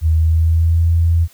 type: tone with pitch glide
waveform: sine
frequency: 80 to 83.59 Hz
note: D#2 to E2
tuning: +49 to +25 cents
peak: -10 dBFS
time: 0.01-1.28 s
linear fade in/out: 50 ms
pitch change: +76 cents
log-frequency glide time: 0.16-0.87 s
effects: white hiss -49 dBFS RMS until 1.33 s